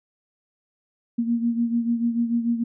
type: beating tone pair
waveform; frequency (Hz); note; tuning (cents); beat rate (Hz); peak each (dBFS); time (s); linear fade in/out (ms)
sine; 233.1 / 239.9; A#3 / A#3; 0 / +50; 6.8; -21 / -27; 1.18-2.64; 10
effects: none